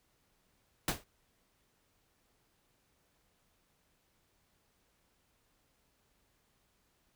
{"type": "noise with exponential decay", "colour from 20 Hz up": "pink", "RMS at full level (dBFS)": -27, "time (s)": [0.88, 1.04], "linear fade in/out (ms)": 2, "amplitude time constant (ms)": 34, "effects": ["pink hiss -74 dBFS RMS until 7.15 s"]}